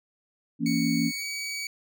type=chord; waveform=sine; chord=A# diminished; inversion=second; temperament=just; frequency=167.82 / 233.1 / 279.7 Hz; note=E3 / A#3 / C#4; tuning=+31 / 0 / +16 cents; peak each=-29 / -26 / -26 dBFS; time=0.59-1.12 s; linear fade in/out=50 ms
type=tone with pitch glide; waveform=20% pulse; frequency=2230 to 2269 Hz; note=C#7 to C#7; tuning=+10 to +40 cents; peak=-26 dBFS; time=0.66-1.67 s; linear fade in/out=2 ms; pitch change=+30 cents; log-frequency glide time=1.12-1.26 s
effects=none